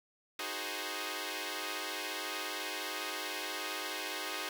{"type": "chord", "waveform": "5% pulse", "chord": "Ab dominant seventh", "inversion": "second", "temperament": "equal with one note detuned", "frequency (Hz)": [311.1, 371.3, 415.3, 523.3], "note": ["Eb4", "Gb4", "Ab4", "C5"], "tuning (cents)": [0, 6, 0, 0], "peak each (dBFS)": -31, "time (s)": [0.39, 4.49], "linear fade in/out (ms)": 2, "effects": []}